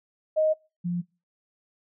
sine tone pair in turn, 624 / 175.1 Hz, D#5 / F3, +5 / +5 cents, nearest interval octave + minor seventh, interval 2200 cents, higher first, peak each -19 / -25 dBFS, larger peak first, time 0.36-0.54 / 0.84-1.02 s, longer neither, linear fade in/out 20 ms, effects noise-tail reverb RT60 0.3 s tail -24 dB re dry

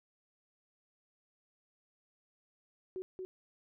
sine tone with echo, 372.9 Hz, F#4, 14 cents sharp, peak -37 dBFS, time 2.96-3.02 s, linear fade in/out 0 ms, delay 230 ms, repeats 1, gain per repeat -2 dB, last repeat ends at 3.25 s, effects none

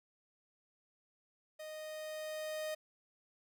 45% pulse tone with level ramp, 620 Hz, D#5, 6 cents flat, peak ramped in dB -45 to -37 dBFS, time 1.59-2.75 s, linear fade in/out 10 ms, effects none

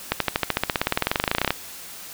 accelerating click train, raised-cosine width 0.3 ms, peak -3 dBFS, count 28, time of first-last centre 0.12-1.506 s, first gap 83 ms, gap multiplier 0.96, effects white hiss -39 dBFS RMS until 2.13 s

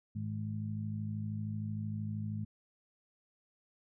harmonic tone, 53 Hz, G#1, 36 cents sharp, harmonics 2 / 3 / 4, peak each -37 / -44 / -40 dBFS, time 0.15-2.45 s, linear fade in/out 10 ms, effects none

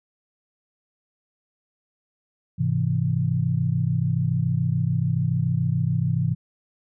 sine chord, Ab augmented, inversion none, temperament equal, 103.83 / 130.81 / 164.81 Hz, Ab2 / C3 / E3, 0 / 0 / 0 cents, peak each -26 / -23 / -24 dBFS, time 2.58-6.35 s, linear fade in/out 20 ms, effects none

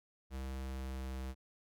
square tone with pitch glide, 66 to 65.43 Hz, C2 to C2, +16 to +1 cents, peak -40 dBFS, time 0.3-1.35 s, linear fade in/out 50 ms, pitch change -15 cents, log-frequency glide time 0.57-1.1 s, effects none

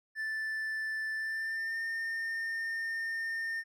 triangle tone with pitch glide, 1760 to 1816.8 Hz, A6 to A#6, 0 to -45 cents, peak -31 dBFS, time 0.15-3.64 s, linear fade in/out 50 ms, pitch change +55 cents, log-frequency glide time 1.14-1.82 s, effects none

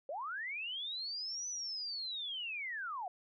sine linear two-way sweep, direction up then down, 517 to 6040 to 688 Hz, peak -38 dBFS, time 0.09-3.08 s, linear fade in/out 2 ms, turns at 1.48 s, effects none

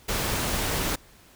pink noise, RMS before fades -27 dBFS, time 0.08-0.96 s, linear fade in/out 10 ms, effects pink hiss -54 dBFS RMS until 1.35 s

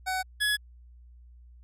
25% pulse tone pair in turn, 750 / 1688 Hz, F#5 / G#6, +23 / +28 cents, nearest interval octave + major second, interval 1405 cents, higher second, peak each -24 / -20 dBFS, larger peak second, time 0.06-0.23 / 0.4-0.57 s, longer neither, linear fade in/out 20 ms, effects added 60 Hz sine -49 dBFS peak until 1.63 s + resampled to 32000 Hz

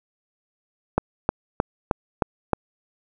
click train, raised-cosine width 1 ms, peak -4 dBFS, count 6, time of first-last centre 0.98-2.533 s, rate 3.22 Hz, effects none

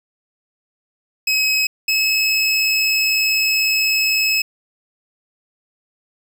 25% pulse tone pair in turn, 2555 / 2583 Hz, D#7 / E7, +45 / -36 cents, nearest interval unison, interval 19 cents, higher second, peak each -11 dBFS, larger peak neither, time 1.27-1.67 / 1.88-4.42 s, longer second, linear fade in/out 5 ms, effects none

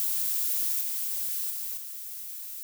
violet noise with level steps, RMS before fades -28 / -31 / -34 / -39 dBFS, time 0-2.63 s, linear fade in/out 0 ms, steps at 0.81 / 1.5 / 1.77 s, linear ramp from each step 5 ms, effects none

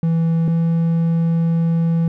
triangle tone pair in turn, 164.81 / 166.05 Hz, E3 / E3, 0 / +13 cents, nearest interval unison, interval 13 cents, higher second, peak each -12 dBFS, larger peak neither, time 0.03-0.48 / 0.48-2.08 s, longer second, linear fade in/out 2 ms, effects none

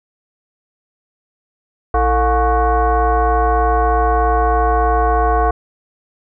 sine tone with frequency modulation, 329.6 Hz, E4, in tune, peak -11 dBFS, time 1.94-5.51 s, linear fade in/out 5 ms, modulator 388 Hz, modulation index 2.1, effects none

